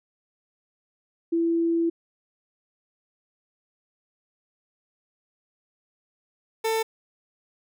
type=tone pair in turn; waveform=sine / 30% pulse; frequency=334.1 / 446 Hz; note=E4 / A4; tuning=+23 / +23 cents; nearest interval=perfect fourth; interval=500 cents; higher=second; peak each=-20 dBFS; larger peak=neither; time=1.32-1.9 / 6.64-6.83 s; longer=first; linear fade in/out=10 ms; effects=none